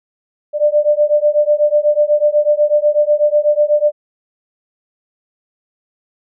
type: beating tone pair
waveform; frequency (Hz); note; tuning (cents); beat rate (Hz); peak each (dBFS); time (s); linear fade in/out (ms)
sine; 591 / 599.1; D5 / D5; +11 / +34; 8.1; -13; 0.53-3.92; 50
effects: none